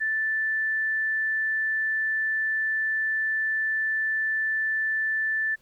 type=tone; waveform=sine; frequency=1760 Hz; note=A6; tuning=in tune; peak=-23 dBFS; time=0-5.56 s; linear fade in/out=20 ms; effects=pink hiss -64 dBFS RMS until 5.61 s